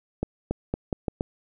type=accelerating click train; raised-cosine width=2 ms; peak=-12 dBFS; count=6; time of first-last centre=0.23-1.209 s; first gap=280 ms; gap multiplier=0.82; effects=none